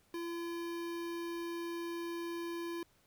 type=tone with notch filter; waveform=square; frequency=340 Hz; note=F4; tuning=46 cents flat; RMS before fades=-40 dBFS; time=0.14-2.83 s; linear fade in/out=2 ms; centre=7500 Hz; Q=1.9; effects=pink hiss -70 dBFS RMS until 3.06 s